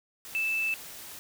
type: tone in noise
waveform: sine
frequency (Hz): 2637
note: E7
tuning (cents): 0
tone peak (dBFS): -26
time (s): 0.35-0.74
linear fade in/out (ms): 0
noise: white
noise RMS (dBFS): -44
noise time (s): 0.25-1.19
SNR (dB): +15
effects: none